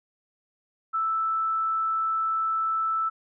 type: tone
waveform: sine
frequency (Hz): 1318.5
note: E6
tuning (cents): 0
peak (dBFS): -23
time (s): 0.93-3.1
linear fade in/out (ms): 20
effects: none